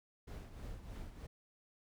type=noise with tremolo; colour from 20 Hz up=brown; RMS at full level=-45 dBFS; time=0.27-1.27 s; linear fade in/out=10 ms; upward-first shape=triangle; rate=3.2 Hz; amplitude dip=65%; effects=none